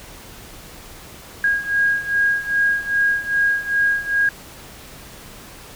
sine beating tone pair, 1633 / 1635.5 Hz, G#6 / G#6, -30 / -27 cents, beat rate 2.5 Hz, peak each -21 / -18 dBFS, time 1.44-4.29 s, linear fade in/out 2 ms, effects pink hiss -40 dBFS RMS until 5.75 s

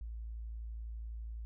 sine tone, 56 Hz, A1, 31 cents sharp, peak -40 dBFS, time 0.01-1.45 s, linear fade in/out 0 ms, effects none

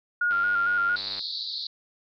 sine tone with vibrato, 1413 Hz, F6, 20 cents sharp, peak -21 dBFS, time 0.21-0.96 s, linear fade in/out 5 ms, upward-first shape square, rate 4.4 Hz, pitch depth 27 cents each way
click train, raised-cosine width 0.3 ms, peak -25 dBFS, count 88, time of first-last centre 0.31-1.192 s, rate 98.6 Hz
white band-pass noise, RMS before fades -33 dBFS, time 0.96-1.67 s, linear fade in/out 5 ms, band 3800 to 4600 Hz, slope 96 dB/octave
effects none

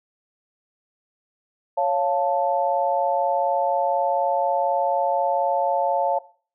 sine chord, Db augmented, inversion none, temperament equal, 554.4 / 698.5 / 880 Hz, Db5 / F5 / A5, 0 / 0 / 0 cents, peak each -23 dBFS, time 1.77-6.19 s, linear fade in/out 10 ms, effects noise-tail reverb RT60 0.4 s tail -17 dB re dry

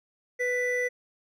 triangle tone pair together, 495 / 1980 Hz, B4 / B6, +4 / +4 cents, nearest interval 2 octaves, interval 2400 cents, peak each -26 dBFS, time 0.39-0.89 s, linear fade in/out 20 ms, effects none

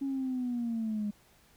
sine linear sweep, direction down, 277.2 to 204.7 Hz, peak -29 dBFS, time 0.01-1.11 s, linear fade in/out 10 ms, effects tanh soft clip ceiling -26 dBFS + pink hiss -63 dBFS RMS until 1.56 s

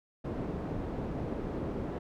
white low-pass noise, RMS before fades -36 dBFS, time 0.24-1.99 s, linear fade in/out 10 ms, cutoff 390 Hz, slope 12 dB/octave, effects none

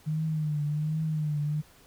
sine tone with vibrato, 152.8 Hz, D#3, 31 cents flat, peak -26 dBFS, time 0.06-1.62 s, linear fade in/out 20 ms, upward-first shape triangle, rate 1.3 Hz, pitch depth 72 cents each way, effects pink hiss -57 dBFS RMS until 1.86 s

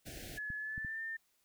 pink band-stop noise, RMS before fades -47 dBFS, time 0.05-0.39 s, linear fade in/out 20 ms, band 760 to 1500 Hz, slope 96 dB/octave
sine tone with pitch glide, 1706 to 1800.2 Hz, G#6 to A6, +46 to +39 cents, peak -38 dBFS, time 0.37-1.17 s, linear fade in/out 10 ms, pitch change +93 cents, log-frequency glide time 0.57-1.02 s
clicks, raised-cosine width 5 ms, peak -33 dBFS, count 3, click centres 0.503 / 0.779 / 0.848 s
effects white hiss -75 dBFS RMS until 1.44 s

